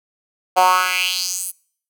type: tone with high-pass filter sweep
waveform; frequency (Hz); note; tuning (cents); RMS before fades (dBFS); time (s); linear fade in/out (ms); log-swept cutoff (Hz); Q
10% pulse; 183.3; F#3; -16; -18; 0.56-1.52; 20; 680 to 11000; 3.4
effects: noise-tail reverb RT60 0.6 s tail -26 dB re dry